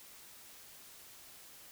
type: silence
effects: white hiss -55 dBFS RMS until 1.71 s